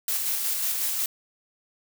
blue noise with tremolo, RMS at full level -26 dBFS, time 0.08-1.06 s, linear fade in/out 2 ms, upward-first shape square, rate 5.5 Hz, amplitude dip 25%, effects none

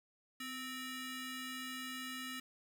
20% pulse ring-modulated tone, 1046.5 Hz, C6, in tune, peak -34 dBFS, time 0.4-2.4 s, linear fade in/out 5 ms, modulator 791 Hz, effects 10-bit

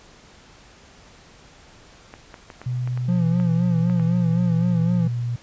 clicks, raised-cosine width 0.5 ms, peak -23 dBFS, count 9, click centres 2.139 / 2.342 / 2.502 / 2.616 / 2.875 / 2.975 / 3.4 / 3.898 / 3.997 s
sine tone with pitch glide, 124.4 to 119.89 Hz, B2 to A#2, +13 to +49 cents, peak -22 dBFS, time 2.66-5.36 s, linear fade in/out 5 ms, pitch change -64 cents, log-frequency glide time 3.15-4.92 s
triangle tone with vibrato, 171.7 Hz, F3, 29 cents flat, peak -16 dBFS, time 3.08-5.08 s, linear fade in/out 10 ms, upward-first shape sine, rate 3.9 Hz, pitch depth 73 cents each way
effects pink hiss -49 dBFS RMS until 5.42 s + resampled to 16000 Hz

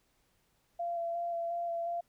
sine tone with vibrato, 683 Hz, F5, 39 cents flat, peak -32 dBFS, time 0.79-2.01 s, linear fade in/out 10 ms, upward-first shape square, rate 2.8 Hz, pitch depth 14 cents each way, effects pink hiss -73 dBFS RMS until 2.08 s

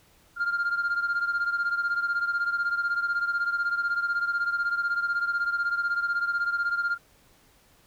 sine beating tone pair, 1396.9 / 1412.9 Hz, F6 / F6, 0 / +20 cents, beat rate 16 Hz, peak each -24 / -28 dBFS, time 0.36-6.98 s, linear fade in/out 50 ms, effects tanh soft clip ceiling -21 dBFS + pink hiss -60 dBFS RMS until 7.86 s

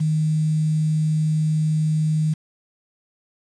sine tone with quantisation, 155.56 Hz, D#3, in tune, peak -17 dBFS, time 0-2.34 s, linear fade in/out 10 ms, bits 7, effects resampled to 24000 Hz

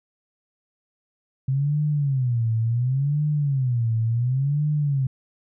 sine tone with vibrato, 130 Hz, C3, 11 cents flat, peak -19 dBFS, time 1.48-5.07 s, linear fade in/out 5 ms, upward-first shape sine, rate 0.7 Hz, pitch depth 250 cents each way, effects none

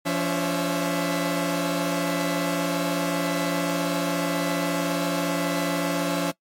sawtooth tone cluster, 172.3 / 284.7 / 535 / 664 Hz, F3 / C#4 / C5 / E5, -23 / +46 / +38 / +12 cents, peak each -24 / -22 / -27 / -27 dBFS, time 0.05-6.32 s, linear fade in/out 20 ms, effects noise-tail reverb RT60 0.1 s tail -21 dB re dry + MP3 64 kbps

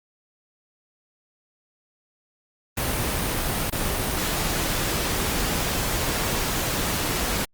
pink noise with dropouts, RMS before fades -25 dBFS, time 2.77-7.45 s, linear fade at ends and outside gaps 5 ms, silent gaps 3.7-3.724 s, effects Opus 32 kbps

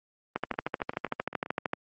two click trains, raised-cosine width 0.5 ms, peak -13 / -24 dBFS, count 19 / 8, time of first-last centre 0.36-1.734 / 0.54-1.461 s, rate 13.1 / 7.6 Hz, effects high-pass 150 Hz 12 dB/octave + Opus 24 kbps

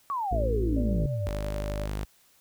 sine exponential sweep, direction down, 1158 to 87.31 Hz, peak -27 dBFS, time 0.1-1.29 s, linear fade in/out 0 ms
harmonic tone, 55 Hz, A1, in tune, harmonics 1 / 2 / 4 / 5 / 6 / 7 / 8 / 9, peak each -26 / -32 / -38 / -40 / -42 / -43 / -44 / -45 dBFS, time 0.31-1.07 s, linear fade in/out 10 ms
sine tone with tremolo, 587.3 Hz, D5, in tune, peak -34 dBFS, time 0.76-1.87 s, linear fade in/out 10 ms, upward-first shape sine, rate 8.8 Hz, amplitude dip 40%
sawtooth tone, 51.2 Hz, G#1, 24 cents flat, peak -26 dBFS, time 1.26-2.05 s, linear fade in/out 10 ms
effects white hiss -62 dBFS RMS until 2.4 s

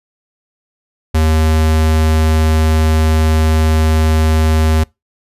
square tone, 78.8 Hz, D#2, 23 cents sharp, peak -10 dBFS, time 1.14-4.84 s, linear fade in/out 10 ms, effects noise-tail reverb RT60 0.2 s tail -24 dB re dry + resampled to 32000 Hz

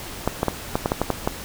clicks, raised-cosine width 1 ms, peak -5 dBFS, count 9, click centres 0.276 / 0.431 / 0.483 / 0.755 / 0.859 / 0.919 / 1.016 / 1.103 / 1.275 s, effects pink hiss -35 dBFS RMS until 1.44 s

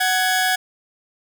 sawtooth tone pair together, 743 / 1672.8 Hz, F#5 / G#6, +7 / +12 cents, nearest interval octave + major second, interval 1405 cents, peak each -16 dBFS, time 0-0.56 s, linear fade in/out 10 ms, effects none

